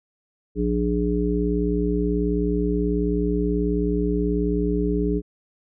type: harmonic tone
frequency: 59.3 Hz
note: A#1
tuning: 30 cents sharp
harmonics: 1 / 3 / 5 / 7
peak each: -25 / -25 / -25 / -25 dBFS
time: 0.55-5.22 s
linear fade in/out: 50 ms
effects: none